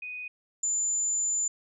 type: tone pair in turn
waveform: sine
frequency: 2489 / 7077 Hz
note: D#7 / A8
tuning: 0 / +9 cents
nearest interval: octave + tritone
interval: 1809 cents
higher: second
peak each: -35 / -25 dBFS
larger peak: second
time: 0.02-0.28 / 0.63-1.48 s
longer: second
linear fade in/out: 5 ms
effects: none